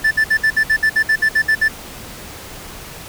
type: tone bursts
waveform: triangle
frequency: 1760 Hz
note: A6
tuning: in tune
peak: -9 dBFS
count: 13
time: 0.04-1.684 s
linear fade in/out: 10 ms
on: 72 ms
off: 59 ms
effects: pink hiss -34 dBFS RMS until 3.08 s